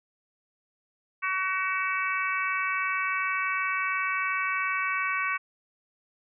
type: harmonic tone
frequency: 377.2 Hz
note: F#4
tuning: 33 cents sharp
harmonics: 3 / 4 / 5 / 6 / 7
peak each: -30 / -32 / -35 / -31 / -35 dBFS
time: 1.22-5.38 s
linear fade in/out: 20 ms
effects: none